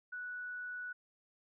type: tone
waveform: sine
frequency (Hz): 1476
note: F#6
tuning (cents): -5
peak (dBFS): -40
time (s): 0.12-0.93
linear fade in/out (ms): 10
effects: none